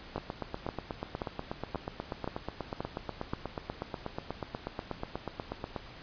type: two click trains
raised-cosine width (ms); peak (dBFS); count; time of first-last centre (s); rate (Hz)
1; -20 / -19; 47 / 7; 0.18-5.763 / 0.16-3.335; 8.24 / 1.89
effects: pink hiss -49 dBFS RMS until 6.02 s + resampled to 11025 Hz